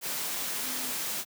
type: tone in noise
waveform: sine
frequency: 256.4 Hz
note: C4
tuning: 35 cents flat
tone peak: -44 dBFS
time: 0.6-0.95 s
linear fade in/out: 50 ms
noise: white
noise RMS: -33 dBFS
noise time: 0.01-1.25 s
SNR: -14 dB
effects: high-pass 150 Hz 12 dB/octave